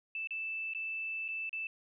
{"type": "tone with dropouts", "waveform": "sine", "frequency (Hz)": 2641, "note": "E7", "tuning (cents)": 3, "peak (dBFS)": -35, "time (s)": [0.15, 1.67], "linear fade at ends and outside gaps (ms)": 2, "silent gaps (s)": [[0.273, 0.307], [0.736, 0.748], [1.281, 1.286], [1.494, 1.529]], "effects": []}